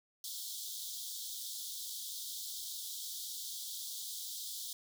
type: high-pass noise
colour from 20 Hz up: pink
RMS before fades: -43 dBFS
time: 0.24-4.73 s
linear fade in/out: 2 ms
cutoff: 3300 Hz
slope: 96 dB/octave
effects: none